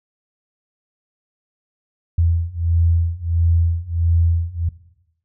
sine beating tone pair, 83.3 / 84.8 Hz, E2 / E2, +19 / +50 cents, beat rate 1.5 Hz, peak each -19 / -17 dBFS, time 2.18-4.69 s, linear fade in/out 5 ms, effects noise-tail reverb RT60 0.9 s tail -18 dB re dry

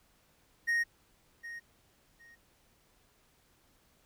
triangle tone with echo, 1864.7 Hz, A#6, in tune, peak -25 dBFS, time 0.67-0.84 s, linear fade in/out 20 ms, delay 760 ms, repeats 2, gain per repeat -14 dB, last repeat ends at 2.36 s, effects pink hiss -68 dBFS RMS until 4.05 s

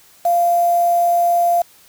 sine tone with quantisation, 693 Hz, F5, 14 cents flat, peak -12 dBFS, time 0.25-1.62 s, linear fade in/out 5 ms, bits 5, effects white hiss -49 dBFS RMS until 1.88 s

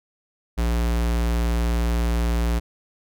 square tone, 58.27 Hz, A#1, in tune, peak -20 dBFS, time 0.57-2.6 s, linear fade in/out 20 ms, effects none

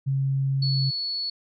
sine tone with pitch glide, 135.9 to 134.88 Hz, C#3 to C#3, -34 to -47 cents, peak -21 dBFS, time 0.06-0.91 s, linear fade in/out 20 ms, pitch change -13 cents, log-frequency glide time 0.66-0.8 s
sine tone, 4408 Hz, C#8, 11 cents flat, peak -26 dBFS, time 0.62-1.3 s, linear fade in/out 5 ms
effects none

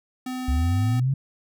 square tone, 255 Hz, C4, 44 cents flat, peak -29 dBFS, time 0.26-1 s, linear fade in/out 5 ms
sine linear sweep, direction up, 65.41 to 139.4 Hz, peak -19 dBFS, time 0.48-1.14 s, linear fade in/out 5 ms
effects none

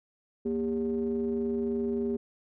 triangle ring-modulated tone, 82.41 Hz, E2, in tune, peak -22 dBFS, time 0.45-2.17 s, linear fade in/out 10 ms, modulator 318 Hz, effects none

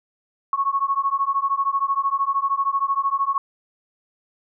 sine beating tone pair, 1096 / 1109 Hz, C#6 / C#6, -20 / 0 cents, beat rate 13 Hz, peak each -22 dBFS, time 0.53-3.38 s, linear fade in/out 2 ms, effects none

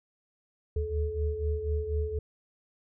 sine tone cluster, 73.5 / 77.6 / 431.2 Hz, D2 / D#2 / A4, +2 / -4 / -35 cents, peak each -32 / -31 / -33 dBFS, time 0.76-2.19 s, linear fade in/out 5 ms, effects none

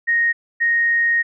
sine tone pair in turn, 1865 / 1865 Hz, A#6 / A#6, 0 / 0 cents, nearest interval unison, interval 0 cents, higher neither, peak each -14 dBFS, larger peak neither, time 0.07-0.33 / 0.6-1.23 s, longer second, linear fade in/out 20 ms, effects none

